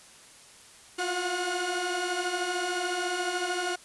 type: tone cluster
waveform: sawtooth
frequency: 344.2 / 358.1 / 693 / 729 / 1446 Hz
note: F4 / F4 / F5 / F#5 / F#6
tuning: -25 / +43 / -14 / -26 / -40 cents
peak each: -36 / -28 / -37 / -31 / -30 dBFS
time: 0.98-3.76 s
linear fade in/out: 10 ms
effects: white hiss -52 dBFS RMS until 3.84 s + resampled to 24000 Hz